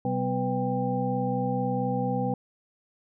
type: tone cluster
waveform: sine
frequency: 127.6 / 192 / 250.2 / 497.6 / 792 Hz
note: C3 / G3 / B3 / B4 / G5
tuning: -43 / -36 / +23 / +13 / +18 cents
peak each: -31 dBFS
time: 0.05-2.34 s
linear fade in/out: 2 ms
effects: none